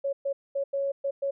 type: tone bursts at uneven times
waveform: sine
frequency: 554.4 Hz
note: C#5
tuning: in tune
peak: -25 dBFS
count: 6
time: 0.04-0.13 / 0.25-0.33 / 0.55-0.64 / 0.73-0.92 / 1.04-1.11 / 1.22-1.31 s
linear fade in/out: 10 ms
effects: none